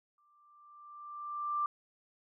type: tone with exponential growth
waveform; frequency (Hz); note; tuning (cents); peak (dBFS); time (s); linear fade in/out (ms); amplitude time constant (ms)
sine; 1181; D6; +9; -28; 0.18-1.66; 2; 320
effects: none